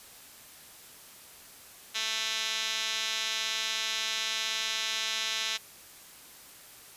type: tone with band-pass filter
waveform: 5% pulse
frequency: 221 Hz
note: A3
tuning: 8 cents sharp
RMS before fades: -32 dBFS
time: 1.94-5.58 s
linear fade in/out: 20 ms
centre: 4200 Hz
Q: 8.3
effects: white hiss -51 dBFS RMS until 6.96 s + resampled to 32000 Hz